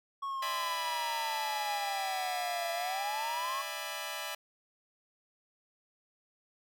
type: exponential two-way sweep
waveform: triangle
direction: down then up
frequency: 1108.7 to 677 to 1108.7 Hz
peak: -32 dBFS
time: 0.22-3.62 s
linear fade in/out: 10 ms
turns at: 2.72 s
type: chord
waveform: 10% pulse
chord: E dominant seventh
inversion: third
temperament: just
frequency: 593.3 / 659.3 / 824.1 / 988.9 Hz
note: D5 / E5 / G#5 / B5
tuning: +18 / 0 / -14 / +2 cents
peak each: -34 dBFS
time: 0.42-4.35 s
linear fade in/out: 5 ms
effects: none